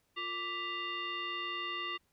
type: tone with frequency modulation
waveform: sine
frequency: 1982 Hz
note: B6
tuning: 6 cents sharp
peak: -35 dBFS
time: 0.16-1.98 s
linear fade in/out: 20 ms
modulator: 815 Hz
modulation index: 1.6
effects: pink hiss -75 dBFS RMS until 2.12 s